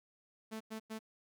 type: tone bursts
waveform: sawtooth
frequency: 220 Hz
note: A3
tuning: in tune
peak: -37 dBFS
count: 3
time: 0.51-0.992 s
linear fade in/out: 20 ms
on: 96 ms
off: 97 ms
effects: none